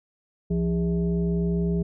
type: tone with frequency modulation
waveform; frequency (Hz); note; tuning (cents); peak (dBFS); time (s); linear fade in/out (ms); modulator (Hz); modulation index
sine; 171.8; F3; -28; -21; 0.5-1.83; 10; 236; 0.82
effects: none